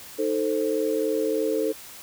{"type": "chord", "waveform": "sine", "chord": "A diminished", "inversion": "second", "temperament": "equal", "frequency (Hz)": [311.1, 440, 523.3], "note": ["Eb4", "A4", "C5"], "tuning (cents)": [0, 0, 0], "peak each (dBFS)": [-28, -24, -28], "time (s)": [0.18, 1.73], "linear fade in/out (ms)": 20, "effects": ["white hiss -43 dBFS RMS until 2.02 s"]}